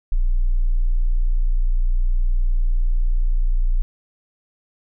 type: tone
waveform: sine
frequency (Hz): 29.74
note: A#0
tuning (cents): +36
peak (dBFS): -14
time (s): 0.12-3.82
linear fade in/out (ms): 0
effects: none